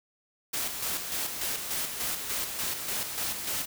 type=noise with tremolo; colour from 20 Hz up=white; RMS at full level=-31 dBFS; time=0.53-3.66 s; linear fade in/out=10 ms; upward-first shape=square; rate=3.4 Hz; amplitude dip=45%; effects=none